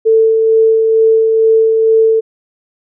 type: tone with tremolo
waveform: sine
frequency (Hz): 445.4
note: A4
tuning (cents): +21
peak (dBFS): -5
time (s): 0.05-2.21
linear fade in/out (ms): 20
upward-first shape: sine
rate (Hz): 2.2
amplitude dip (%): 30
effects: none